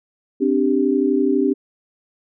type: chord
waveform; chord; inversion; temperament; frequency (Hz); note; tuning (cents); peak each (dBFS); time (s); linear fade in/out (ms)
sine; C suspended second; none; equal; 261.6 / 293.7 / 392; C4 / D4 / G4; 0 / 0 / 0; -19; 0.4-1.54; 20
effects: none

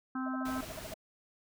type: harmonic tone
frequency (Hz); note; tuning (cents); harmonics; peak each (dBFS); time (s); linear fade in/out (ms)
259.8; C4; -12; 1 / 3 / 4 / 5 / 6; -34 / -46 / -45 / -41 / -46; 0.15-0.61; 5
type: tone bursts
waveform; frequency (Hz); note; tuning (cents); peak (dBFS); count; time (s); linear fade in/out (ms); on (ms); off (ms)
sine; 637; D#5; +41; -40; 10; 0.26-0.942; 5; 25; 48
type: noise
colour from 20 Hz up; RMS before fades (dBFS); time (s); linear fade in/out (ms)
pink; -45; 0.45-0.94; 5
effects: none

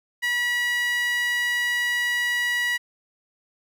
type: tone with high-pass filter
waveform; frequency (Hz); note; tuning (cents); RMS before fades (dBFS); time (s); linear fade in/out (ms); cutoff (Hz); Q
sawtooth; 968; B5; -35; -24; 0.22-2.78; 20; 2100; 7.9
effects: none

